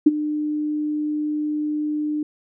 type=tone with ADSR envelope; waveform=sine; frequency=300.9 Hz; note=D4; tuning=42 cents sharp; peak=-6 dBFS; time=0.06-2.23 s; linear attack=9 ms; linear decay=29 ms; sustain=-15 dB; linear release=3 ms; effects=none